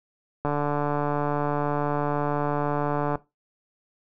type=click train; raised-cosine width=1 ms; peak=-12 dBFS; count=396; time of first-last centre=0.45-3.155 s; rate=146 Hz; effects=noise-tail reverb RT60 0.2 s tail -17 dB re dry